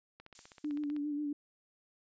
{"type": "click train", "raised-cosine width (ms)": 0.3, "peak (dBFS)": -36, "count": 13, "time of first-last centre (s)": [0.2, 0.964], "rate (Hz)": 15.7}
{"type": "noise with exponential decay", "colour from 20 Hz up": "violet", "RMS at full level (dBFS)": -45, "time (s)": [0.35, 1.09], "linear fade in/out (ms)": 2, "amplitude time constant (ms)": 160}
{"type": "tone with vibrato", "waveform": "sine", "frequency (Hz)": 293.7, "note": "D4", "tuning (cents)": 0, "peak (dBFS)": -33, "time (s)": [0.64, 1.33], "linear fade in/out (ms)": 5, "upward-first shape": "sine", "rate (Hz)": 7.4, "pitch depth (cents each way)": 37}
{"effects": ["resampled to 16000 Hz"]}